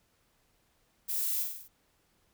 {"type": "noise with echo", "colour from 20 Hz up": "violet", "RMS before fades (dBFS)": -33, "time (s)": [1.08, 1.44], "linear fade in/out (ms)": 20, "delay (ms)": 49, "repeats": 5, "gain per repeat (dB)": -4, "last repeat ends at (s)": 1.685, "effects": ["pink hiss -71 dBFS RMS until 2.33 s"]}